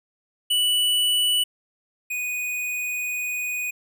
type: tone pair in turn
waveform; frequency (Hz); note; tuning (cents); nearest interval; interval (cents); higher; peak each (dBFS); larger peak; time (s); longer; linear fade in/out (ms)
square; 2960 / 2480; F#7 / D#7; 0 / -6; minor third; 306; first; -19 / -26; first; 0.5-1.44 / 2.1-3.71; second; 10
effects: none